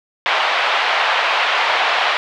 pink band-pass noise, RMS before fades -17 dBFS, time 0.26-2.17 s, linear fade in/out 0 ms, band 670 to 3500 Hz, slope 24 dB/octave, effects none

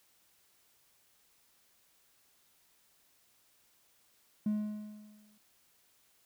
triangle tone with exponential decay, 211.2 Hz, G#3, 29 cents sharp, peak -24 dBFS, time 4.46-5.38 s, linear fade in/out 5 ms, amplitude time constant 200 ms, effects tanh soft clip ceiling -24 dBFS + white hiss -69 dBFS RMS until 6.25 s

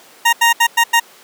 20% pulse tone bursts at uneven times, 932.3 Hz, A#5, in tune, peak -4 dBFS, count 5, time 0.25-0.33 / 0.41-0.53 / 0.6-0.67 / 0.77-0.84 / 0.93-1 s, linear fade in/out 10 ms, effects pink hiss -43 dBFS RMS until 1.23 s + high-pass 400 Hz 12 dB/octave

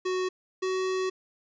square tone pair in turn, 370 / 374.7 Hz, F#4 / F#4, 0 / +22 cents, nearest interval unison, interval 22 cents, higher second, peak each -27 dBFS, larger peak neither, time 0.05-0.29 / 0.62-1.1 s, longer second, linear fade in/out 10 ms, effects resampled to 16000 Hz + 10-bit

